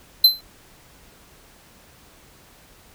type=tone with exponential decay; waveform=square; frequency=4077 Hz; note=C8; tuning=46 cents flat; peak=-6 dBFS; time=0.24-0.41 s; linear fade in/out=5 ms; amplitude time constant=35 ms; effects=pink hiss -51 dBFS RMS until 2.94 s